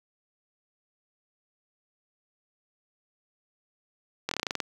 slowing click train, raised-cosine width 0.2 ms, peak -11 dBFS, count 10, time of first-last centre 4.29-4.602 s, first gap 23 ms, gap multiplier 1.1, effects high-pass 150 Hz 12 dB/octave + 8-bit

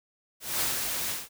white noise with ADSR envelope, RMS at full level -27 dBFS, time 0.4-1.29 s, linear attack 210 ms, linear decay 160 ms, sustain -4 dB, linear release 190 ms, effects none

